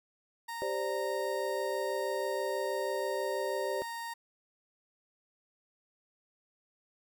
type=tone; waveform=30% pulse; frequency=928 Hz; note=A#5; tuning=8 cents flat; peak=-35 dBFS; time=0.48-4.14 s; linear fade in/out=10 ms
type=chord; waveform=sine; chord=G suspended fourth; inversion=none; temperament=equal with one note detuned; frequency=392 / 521.1 / 587.3 Hz; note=G4 / C5 / D5; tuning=0 / -7 / 0 cents; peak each=-36 dBFS; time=0.62-3.82 s; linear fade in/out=0 ms
effects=none